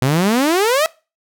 sawtooth exponential sweep, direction up, 123.47 to 659.3 Hz, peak -9 dBFS, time 0.02-0.86 s, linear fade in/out 0 ms, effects noise-tail reverb RT60 0.3 s tail -22 dB re dry

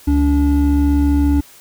triangle tone pair together, 70.89 / 287.5 Hz, C#2 / D4, +39 / -37 cents, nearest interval 2 octaves, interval 2424 cents, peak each -12 / -12 dBFS, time 0.07-1.41 s, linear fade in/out 10 ms, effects white hiss -44 dBFS RMS until 1.6 s

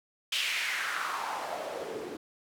white noise with band-pass filter sweep, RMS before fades -34 dBFS, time 0.32-2.17 s, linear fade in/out 5 ms, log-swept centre 3100 to 320 Hz, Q 3.1, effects none

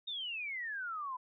sine exponential sweep, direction down, 3729 to 987.8 Hz, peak -37 dBFS, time 0.07-1.17 s, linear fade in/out 10 ms, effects none

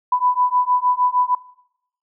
sine beating tone pair, 991 / 997.5 Hz, B5 / B5, +6 / +17 cents, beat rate 6.5 Hz, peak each -18 dBFS, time 0.12-1.35 s, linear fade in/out 5 ms, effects noise-tail reverb RT60 0.8 s tail -22 dB re dry

